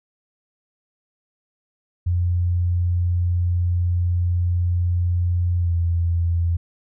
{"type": "tone with pitch glide", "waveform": "sine", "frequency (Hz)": [88, 85.15], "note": ["F2", "F2"], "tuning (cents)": [14, -43], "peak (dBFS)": -17, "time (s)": [2.06, 6.57], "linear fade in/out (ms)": 10, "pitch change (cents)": -57, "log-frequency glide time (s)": [5.58, 5.73], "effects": []}